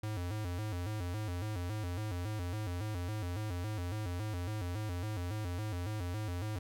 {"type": "tone with vibrato", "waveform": "square", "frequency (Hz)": 97.4, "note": "G2", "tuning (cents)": -11, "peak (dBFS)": -36, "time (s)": [0.03, 6.59], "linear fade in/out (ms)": 5, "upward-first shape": "square", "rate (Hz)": 3.6, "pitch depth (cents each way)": 170, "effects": []}